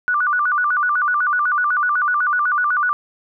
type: tone with vibrato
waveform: sine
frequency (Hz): 1318.5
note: E6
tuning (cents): 0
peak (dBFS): -15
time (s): 0.08-2.93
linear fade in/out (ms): 0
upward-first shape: square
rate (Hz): 8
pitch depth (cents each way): 190
effects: none